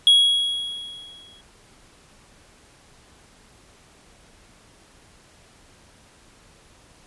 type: tone with exponential decay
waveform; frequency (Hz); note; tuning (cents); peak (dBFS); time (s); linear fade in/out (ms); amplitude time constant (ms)
triangle; 3322; G#7; 0; -8; 0.07-1.41; 1; 290
effects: pink hiss -53 dBFS RMS until 7.06 s + resampled to 24000 Hz